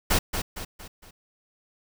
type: noise with echo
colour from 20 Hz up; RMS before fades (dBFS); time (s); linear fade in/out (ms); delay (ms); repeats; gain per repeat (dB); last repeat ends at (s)
pink; -21; 0.1-0.19; 10; 230; 4; -7; 1.11
effects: none